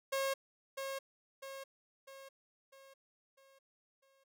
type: tone with echo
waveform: sawtooth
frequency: 542 Hz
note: C#5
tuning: 39 cents flat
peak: -29 dBFS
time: 0.12-0.34 s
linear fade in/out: 10 ms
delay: 650 ms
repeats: 6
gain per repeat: -6 dB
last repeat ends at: 4.24 s
effects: none